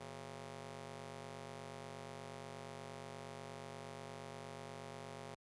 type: ring-modulated tone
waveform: 10% pulse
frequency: 131.9 Hz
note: C3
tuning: 14 cents sharp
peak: -36 dBFS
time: 0-5.35 s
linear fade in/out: 10 ms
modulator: 288 Hz
effects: high-pass 60 Hz 12 dB/octave + resampled to 24000 Hz